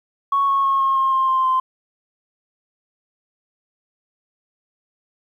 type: tone with pitch steps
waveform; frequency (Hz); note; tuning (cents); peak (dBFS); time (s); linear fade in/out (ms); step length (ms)
sine; 1108.7 / 1098.5 / 1088.4 / 1078.4 / 1068.5 / 1058.6 / 1048.9 / 1039.2; C#6 / C#6 / C#6 / C#6 / C6 / C6 / C6 / C6; 0 / -16 / -32 / -48 / +36 / +20 / +4 / -12; -14; 0.32-1.6; 5; 160
effects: tanh soft clip ceiling -10 dBFS + 9-bit